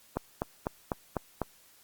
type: click train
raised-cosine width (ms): 1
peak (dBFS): -15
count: 6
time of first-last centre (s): 0.17-1.417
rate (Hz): 4.01
effects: white hiss -60 dBFS RMS until 1.83 s + Opus 48 kbps